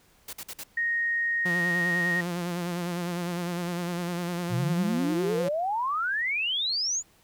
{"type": "noise bursts", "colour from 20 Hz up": "white", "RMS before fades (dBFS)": -38, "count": 4, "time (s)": [0.28, 0.637], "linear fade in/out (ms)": 5, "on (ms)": 51, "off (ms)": 51}
{"type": "tone", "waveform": "sine", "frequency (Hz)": 1864.7, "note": "A#6", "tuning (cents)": 0, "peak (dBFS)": -24, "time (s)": [0.77, 2.21], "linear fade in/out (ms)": 5}
{"type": "tone with vibrato", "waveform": "sawtooth", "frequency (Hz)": 174.61, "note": "F3", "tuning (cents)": 0, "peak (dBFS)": -25, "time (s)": [1.45, 5.49], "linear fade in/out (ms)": 10, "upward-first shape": "sine", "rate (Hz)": 9.9, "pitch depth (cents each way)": 45}
{"type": "exponential sweep", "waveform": "sine", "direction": "up", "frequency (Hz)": [111.4, 7130], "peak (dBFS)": -25, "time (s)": [4.49, 7.03], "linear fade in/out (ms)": 50}
{"effects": ["pink hiss -61 dBFS RMS until 7.23 s"]}